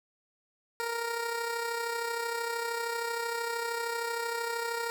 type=tone with amplitude modulation; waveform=15% pulse; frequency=466.2 Hz; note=A#4; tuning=in tune; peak=-23 dBFS; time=0.8-4.9 s; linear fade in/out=0 ms; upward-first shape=sine; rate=33 Hz; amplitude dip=45%; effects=none